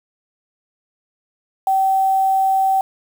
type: tone with quantisation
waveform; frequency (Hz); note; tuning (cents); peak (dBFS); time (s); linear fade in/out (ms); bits
sine; 770; G5; -31; -13; 1.67-2.81; 2; 6
effects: none